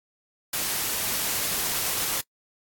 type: noise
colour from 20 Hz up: white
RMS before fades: -27 dBFS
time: 0.53-2.21 s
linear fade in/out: 5 ms
effects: noise-tail reverb RT60 0.1 s tail -26 dB re dry + AAC 64 kbps